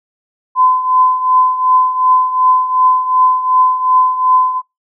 sine tone with tremolo, 1019 Hz, C6, 46 cents flat, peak -5 dBFS, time 0.55-4.62 s, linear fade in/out 50 ms, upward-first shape triangle, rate 2.7 Hz, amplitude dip 75%, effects noise-tail reverb RT60 0.2 s tail -26 dB re dry

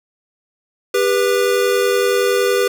square tone pair together, 398.3 / 489 Hz, G4 / B4, +28 / -17 cents, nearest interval major third, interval 355 cents, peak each -17 dBFS, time 0.94-2.68 s, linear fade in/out 5 ms, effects 7-bit

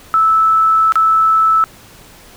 sine tone with dropouts, 1311 Hz, E6, 10 cents flat, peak -8 dBFS, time 0.14-1.64 s, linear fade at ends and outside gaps 0 ms, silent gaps 0.922-0.956 s, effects pink hiss -41 dBFS RMS until 2.36 s

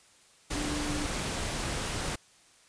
sine tone in noise, 295.6 Hz, D4, 11 cents sharp, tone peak -34 dBFS, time 0.55-1.05 s, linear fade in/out 10 ms, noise pink, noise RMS -33 dBFS, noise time 0.5-2.16 s, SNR -4 dB, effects white hiss -60 dBFS RMS until 2.68 s + resampled to 22050 Hz

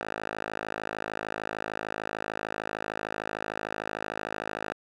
5% pulse tone with band-pass filter, 53.3 Hz, G#1, 46 cents sharp, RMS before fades -35 dBFS, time 0.01-4.73 s, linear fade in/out 0 ms, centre 1200 Hz, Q 1.2, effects none

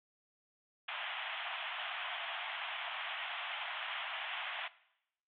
white band-pass noise, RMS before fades -41 dBFS, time 0.88-4.68 s, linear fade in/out 5 ms, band 640 to 3400 Hz, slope 96 dB/octave, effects noise-tail reverb RT60 0.8 s tail -19 dB re dry + AAC 48 kbps

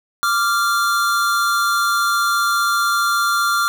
square tone pair together, 1174.7 / 1389.8 Hz, D6 / F6, 0 / -9 cents, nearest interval minor third, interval 291 cents, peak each -20 / -18 dBFS, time 0.23-3.68 s, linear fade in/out 0 ms, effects none

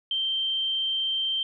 sine tone, 3136 Hz, G7, in tune, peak -24 dBFS, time 0.11-1.43 s, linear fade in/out 2 ms, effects none

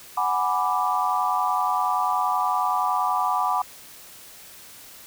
sine chord, G# half-diminished seventh, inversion third, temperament equal, 740 / 830.6 / 987.8 / 1174.7 Hz, F#5 / G#5 / B5 / D6, 0 / 0 / 0 / 0 cents, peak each -26 / -28 / -25 / -25 dBFS, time 0.17-3.62 s, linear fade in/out 5 ms, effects white hiss -45 dBFS RMS until 5.06 s

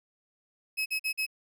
35% pulse tone bursts, 2564 Hz, E7, 49 cents flat, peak -26 dBFS, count 4, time 0.77-1.265 s, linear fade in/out 20 ms, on 90 ms, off 45 ms, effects none

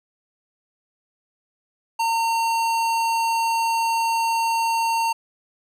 sine tone with hard clipping, 913 Hz, A#5, 36 cents flat, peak -21 dBFS, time 1.99-5.13 s, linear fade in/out 10 ms, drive 18 dB, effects none

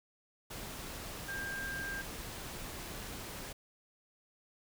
sine tone in noise, 1595 Hz, G6, 30 cents sharp, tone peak -38 dBFS, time 1.28-2.02 s, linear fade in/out 10 ms, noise pink, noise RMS -44 dBFS, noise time 0.5-3.53 s, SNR +3 dB, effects none

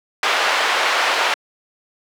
pink band-pass noise, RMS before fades -18 dBFS, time 0.23-1.34 s, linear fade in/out 2 ms, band 690 to 3400 Hz, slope 12 dB/octave, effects high-pass 400 Hz 12 dB/octave

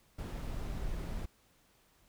brown noise, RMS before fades -38 dBFS, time 0.18-1.26 s, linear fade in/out 10 ms, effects pink hiss -68 dBFS RMS until 2.08 s

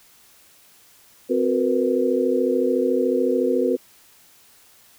sine tone cluster, 258.9 / 366.5 / 463.2 / 497 Hz, C4 / F#4 / A#4 / B4, -18 / -16 / -11 / +11 cents, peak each -23 dBFS, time 1.29-3.77 s, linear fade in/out 20 ms, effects white hiss -53 dBFS RMS until 4.98 s

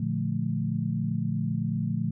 sine chord, Bb major seventh, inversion none, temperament equal with one note detuned, 116.54 / 146.83 / 174.61 / 217.7 Hz, Bb2 / D3 / F3 / A3, 0 / 0 / 0 / -18 cents, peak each -31 dBFS, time 0-2.11 s, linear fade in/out 5 ms, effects none

